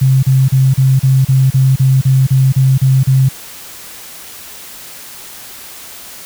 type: tone bursts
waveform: sine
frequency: 132.5 Hz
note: C3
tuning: 22 cents sharp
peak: -6 dBFS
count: 13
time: 0.01-3.29 s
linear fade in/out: 10 ms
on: 220 ms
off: 35 ms
effects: white hiss -32 dBFS RMS until 6.25 s